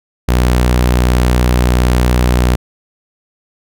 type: tone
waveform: sawtooth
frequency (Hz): 61.4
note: B1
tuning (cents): -9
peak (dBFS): -5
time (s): 0.28-2.56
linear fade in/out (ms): 10
effects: none